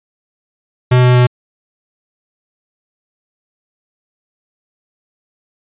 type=tone with pitch steps; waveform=square; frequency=125.5 / 124.71 / 123.92 Hz; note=B2 / B2 / B2; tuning=+28 / +17 / +6 cents; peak=-7 dBFS; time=0.91-1.27 s; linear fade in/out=10 ms; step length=120 ms; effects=resampled to 8000 Hz